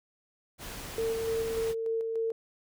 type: noise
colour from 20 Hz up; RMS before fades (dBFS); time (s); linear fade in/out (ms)
pink; -41; 0.58-1.75; 50
type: tone with tremolo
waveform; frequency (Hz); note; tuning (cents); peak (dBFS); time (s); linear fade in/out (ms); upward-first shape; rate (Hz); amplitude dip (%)
sine; 452; A4; +47; -27; 0.98-2.32; 2; square; 3.4; 30
effects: none